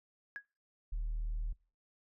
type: tone with exponential decay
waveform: sine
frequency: 1661.2 Hz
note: G#6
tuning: in tune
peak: -35 dBFS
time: 0.36-0.45 s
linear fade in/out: 0 ms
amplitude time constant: 19 ms
type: tone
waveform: sine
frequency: 38.89 Hz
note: D#1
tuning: in tune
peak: -32 dBFS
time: 0.92-1.53 s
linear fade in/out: 10 ms
effects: noise-tail reverb RT60 0.4 s tail -26 dB re dry + tanh soft clip ceiling -31 dBFS